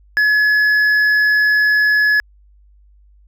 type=tone with hard clipping; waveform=sine; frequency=1700 Hz; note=G#6; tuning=40 cents sharp; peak=-12 dBFS; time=0.17-2.2 s; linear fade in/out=0 ms; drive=4 dB; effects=added 50 Hz sine -46 dBFS peak until 3.27 s